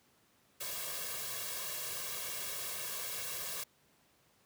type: noise with comb filter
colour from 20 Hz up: white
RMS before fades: -40 dBFS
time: 0.6-3.64 s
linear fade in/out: 10 ms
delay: 1.8 ms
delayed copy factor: +0.8
effects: pink hiss -69 dBFS RMS until 4.45 s + high-pass 100 Hz 12 dB/octave